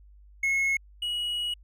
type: tone pair in turn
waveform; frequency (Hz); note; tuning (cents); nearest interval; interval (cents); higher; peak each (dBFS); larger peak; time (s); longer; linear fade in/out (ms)
triangle; 2176 / 2910; C#7 / F#7; -33 / -29; perfect fourth; 504; second; -21 / -26; first; 0.43-0.77 / 1.02-1.54; second; 5
effects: added 50 Hz sine -50 dBFS peak until 1.63 s